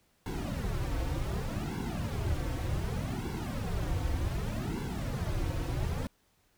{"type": "noise with flanger", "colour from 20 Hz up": "brown", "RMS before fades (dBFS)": -33, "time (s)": [0.26, 6.07], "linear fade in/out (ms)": 0, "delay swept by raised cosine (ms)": [1.6, 5], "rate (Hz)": 0.66, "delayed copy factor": -1, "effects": ["pink hiss -70 dBFS RMS until 6.57 s"]}